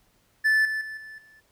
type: tone with level steps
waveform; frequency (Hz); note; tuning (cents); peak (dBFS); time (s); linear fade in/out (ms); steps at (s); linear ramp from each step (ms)
triangle; 1750; A6; -10; -16 / -24 / -32 / -38 / -50; 0.44-1.41; 20; 0.65 / 0.81 / 0.97 / 1.18; 2
effects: pink hiss -65 dBFS RMS until 1.51 s